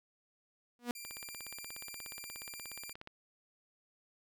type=tone with exponential growth; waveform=sawtooth; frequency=241.5 Hz; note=B3; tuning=39 cents flat; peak=-26 dBFS; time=0.79-0.91 s; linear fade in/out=0 ms; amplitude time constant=25 ms
type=tone; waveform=10% pulse; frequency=2376 Hz; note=D7; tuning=20 cents sharp; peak=-36 dBFS; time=0.95-2.93 s; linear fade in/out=5 ms
type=click train; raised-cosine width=0.3 ms; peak=-31 dBFS; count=35; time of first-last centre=1.05-3.074 s; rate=16.8 Hz
effects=none